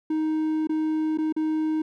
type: tone with dropouts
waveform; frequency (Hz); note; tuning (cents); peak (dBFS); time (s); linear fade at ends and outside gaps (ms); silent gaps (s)
triangle; 312.6; D#4; +8; -20; 0.1-1.82; 5; 0.672-0.693 / 1.175-1.184 / 1.325-1.364
effects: none